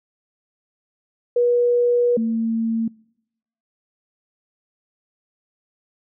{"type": "tone pair in turn", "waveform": "sine", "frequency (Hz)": [483.4, 226.4], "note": ["B4", "A3"], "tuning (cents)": [-37, 50], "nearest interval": "octave + minor second", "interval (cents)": 1313, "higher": "first", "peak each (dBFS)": [-14, -18], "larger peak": "first", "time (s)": [[1.36, 2.17], [2.17, 2.88]], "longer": "first", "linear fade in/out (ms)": 5, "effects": ["noise-tail reverb RT60 0.8 s tail -25 dB re dry"]}